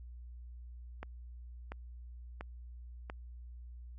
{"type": "click train", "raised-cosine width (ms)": 0.5, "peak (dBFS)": -27, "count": 4, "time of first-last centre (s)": [1.03, 3.099], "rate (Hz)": 1.45, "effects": ["added 60 Hz sine -46 dBFS peak until 3.98 s"]}